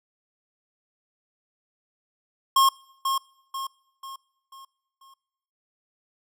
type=tone with echo; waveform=square; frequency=1077 Hz; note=C6; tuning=50 cents sharp; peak=-16 dBFS; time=2.56-2.69 s; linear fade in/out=5 ms; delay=490 ms; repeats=5; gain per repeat=-7 dB; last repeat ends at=5.14 s; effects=noise-tail reverb RT60 1.0 s tail -26 dB re dry